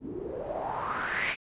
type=noise with low-pass filter sweep; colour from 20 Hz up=white; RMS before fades=-33 dBFS; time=0-1.36 s; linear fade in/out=50 ms; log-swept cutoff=270 to 2500 Hz; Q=4.8; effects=resampled to 8000 Hz